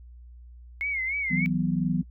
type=tone with vibrato; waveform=sine; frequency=2161 Hz; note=C#7; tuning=45 cents flat; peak=-26 dBFS; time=0.81-1.46 s; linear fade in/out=0 ms; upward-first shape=sine; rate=3.4 Hz; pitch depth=100 cents each way
type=chord; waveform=sine; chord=E suspended second; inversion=none; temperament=equal with one note detuned; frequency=162.08 / 185 / 246.9 Hz; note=E3 / F#3 / B3; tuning=-29 / 0 / 0 cents; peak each=-27 / -26 / -29 dBFS; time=1.3-2.03 s; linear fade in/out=20 ms
effects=noise-tail reverb RT60 0.1 s tail -24 dB re dry + added 60 Hz sine -44 dBFS peak until 2.1 s